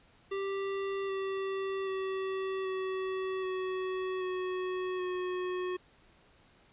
square tone with pitch steps, 392 / 387.3 / 382.6 / 378 / 373.4 / 368.9 / 364.5 Hz, G4 / G4 / G4 / F#4 / F#4 / F#4 / F#4, 0 / -21 / -42 / +37 / +16 / -5 / -26 cents, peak -33 dBFS, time 0.31-5.77 s, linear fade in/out 10 ms, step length 780 ms, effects pink hiss -63 dBFS RMS until 6.72 s + resampled to 8000 Hz

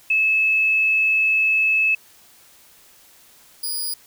sine / 10% pulse tone pair in turn, 2600 / 4908 Hz, E7 / D#8, -24 / -25 cents, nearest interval major seventh, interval 1099 cents, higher second, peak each -15 / -17 dBFS, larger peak first, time 0.1-1.95 / 3.63-3.94 s, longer first, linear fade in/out 5 ms, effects white hiss -51 dBFS RMS until 4.06 s

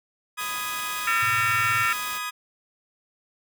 25% pulse chord, G# minor, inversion first, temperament just, 996.7 / 1245.9 / 1661.2 Hz, B5 / D#6 / G#6, +16 / +2 / 0 cents, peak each -33 / -27 / -31 dBFS, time 0.37-2.31 s, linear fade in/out 20 ms
white noise, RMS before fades -37 dBFS, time 0.39-2.19 s, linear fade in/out 20 ms
harmonic tone, 453.9 Hz, A#4, 46 cents flat, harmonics 3 / 4 / 5 / 6, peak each -24 / -26 / -28 / -30 dBFS, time 1.07-1.93 s, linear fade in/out 5 ms
sine tone with tremolo, 113.3 Hz, A#2, 49 cents flat, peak -31 dBFS, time 1.22-1.86 s, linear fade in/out 10 ms, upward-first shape sine, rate 19 Hz, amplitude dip 90%
effects none

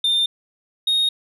sine tone pair in turn, 3607 / 3726 Hz, A7 / A#7, +42 / -2 cents, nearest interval minor second, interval 56 cents, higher second, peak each -13 dBFS, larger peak neither, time 0.04-0.26 / 0.87-1.09 s, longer neither, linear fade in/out 5 ms, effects tanh soft clip ceiling -15 dBFS

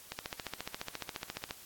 click train, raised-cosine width 0.2 ms, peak -20 dBFS, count 21, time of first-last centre 0.12-1.509 s, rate 14.4 Hz, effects white hiss -53 dBFS RMS until 1.65 s + AAC 64 kbps

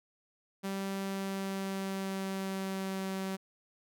sawtooth tone with pitch glide, 194.8 to 191.34 Hz, G3 to G3, -11 to -42 cents, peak -30 dBFS, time 0.63-3.37 s, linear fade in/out 20 ms, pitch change -31 cents, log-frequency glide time 0.98-3.11 s, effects none

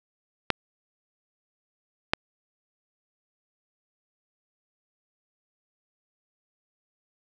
clicks, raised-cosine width 0.3 ms, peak -4 dBFS, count 2, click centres 0.503 / 2.135 s, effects none

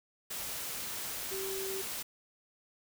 sine tone in noise, 385.7 Hz, G4, 28 cents flat, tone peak -37 dBFS, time 1.31-1.82 s, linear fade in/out 10 ms, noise white, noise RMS -39 dBFS, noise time 0.3-2.03 s, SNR -1 dB, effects none

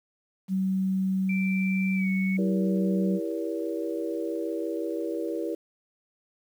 sine tone, 190 Hz, F#3, 46 cents sharp, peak -23 dBFS, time 0.48-3.2 s, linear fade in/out 50 ms
sine tone with pitch glide, 2344 to 2215 Hz, D7 to C#7, -4 to -2 cents, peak -32 dBFS, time 1.29-2.37 s, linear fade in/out 5 ms, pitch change -98 cents, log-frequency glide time 1.95-2.09 s
sine chord, E diminished seventh, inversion none, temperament just, 329.6 / 395.6 / 474.7 / 569.6 Hz, E4 / G4 / Bb4 / Db5, 0 / +16 / +31 / +47 cents, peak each -31 / -35 / -33 / -36 dBFS, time 2.38-5.55 s, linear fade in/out 5 ms
effects 9-bit

